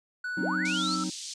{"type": "tone with pitch glide", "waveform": "triangle", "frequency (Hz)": [1480, 1326.2], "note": ["F#6", "E6"], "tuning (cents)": [0, 10], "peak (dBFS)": -29, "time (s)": [0.24, 1.04], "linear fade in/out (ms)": 5, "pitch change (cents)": -190, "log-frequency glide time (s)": [0.67, 0.89]}
{"type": "chord", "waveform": "triangle", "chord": "C diminished", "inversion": "second", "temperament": "equal", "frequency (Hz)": [185, 261.6, 311.1], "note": ["Gb3", "C4", "Eb4"], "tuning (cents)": [0, 0, 0], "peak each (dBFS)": [-31, -35, -31], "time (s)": [0.37, 1.1], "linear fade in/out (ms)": 5}
{"type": "linear sweep", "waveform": "sine", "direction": "up", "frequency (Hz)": [126.9, 4604], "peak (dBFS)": -30, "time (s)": [0.4, 0.96], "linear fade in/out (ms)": 10}
{"type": "band-pass noise", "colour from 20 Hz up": "pink", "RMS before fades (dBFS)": -39, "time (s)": [0.65, 1.34], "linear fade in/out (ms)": 5, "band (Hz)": [3900, 7800], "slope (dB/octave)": 24}
{"effects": ["resampled to 22050 Hz"]}